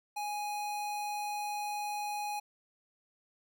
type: tone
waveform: square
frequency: 830.6 Hz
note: G#5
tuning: in tune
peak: -35 dBFS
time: 0.16-2.4 s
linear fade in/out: 10 ms
effects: none